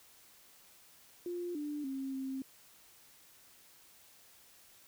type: tone with pitch steps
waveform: sine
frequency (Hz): 351 / 295.3 / 268.8 / 266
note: F4 / D4 / C4 / C4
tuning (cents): +9 / +10 / +47 / +29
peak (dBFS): -36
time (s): 1.26-2.42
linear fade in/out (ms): 2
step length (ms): 290
effects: white hiss -61 dBFS RMS until 4.87 s